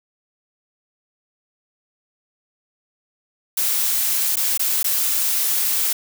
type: noise with dropouts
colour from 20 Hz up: blue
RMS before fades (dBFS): -20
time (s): 3.57-5.93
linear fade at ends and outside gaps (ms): 5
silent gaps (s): 4.358-4.368 / 4.576-4.594 / 4.83-4.843
effects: none